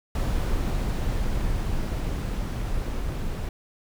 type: noise with level ramp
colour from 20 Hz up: brown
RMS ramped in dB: -24 to -29 dBFS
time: 0.15-3.49 s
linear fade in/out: 2 ms
effects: none